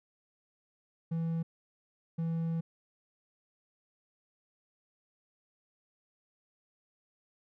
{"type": "tone bursts at uneven times", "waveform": "triangle", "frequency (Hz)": 164.81, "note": "E3", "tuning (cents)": 0, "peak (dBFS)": -28, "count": 2, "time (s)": [[1.11, 1.43], [2.18, 2.61]], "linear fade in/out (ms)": 10, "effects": []}